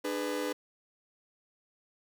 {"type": "chord", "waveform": "40% pulse", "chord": "G# diminished", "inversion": "second", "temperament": "just", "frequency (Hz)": [299, 415.3, 498.4], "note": ["D4", "G#4", "B4"], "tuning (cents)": [31, 0, 16], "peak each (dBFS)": [-35, -37, -34], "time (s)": [0.04, 0.53], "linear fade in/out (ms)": 10, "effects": []}